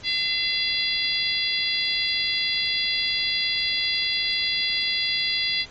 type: harmonic tone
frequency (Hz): 681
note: F5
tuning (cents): -44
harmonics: 3 / 4 / 5 / 6 / 7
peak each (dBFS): -28 / -31 / -27 / -28 / -27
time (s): 0.03-5.66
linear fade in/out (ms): 50
effects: pink hiss -46 dBFS RMS until 5.7 s + MP3 32 kbps